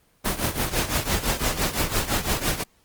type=noise with tremolo; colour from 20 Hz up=pink; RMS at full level=-21 dBFS; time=0.24-2.64 s; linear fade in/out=20 ms; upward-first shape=triangle; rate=5.9 Hz; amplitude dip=85%; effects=pink hiss -62 dBFS RMS until 2.84 s + Opus 24 kbps